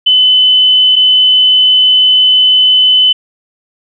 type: tone pair in turn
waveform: sine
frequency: 3022 / 3022 Hz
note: F#7 / F#7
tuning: +36 / +36 cents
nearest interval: unison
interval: 0 cents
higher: neither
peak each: -4 dBFS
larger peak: neither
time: 0.06-0.96 / 0.96-3.13 s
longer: second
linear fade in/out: 10 ms
effects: none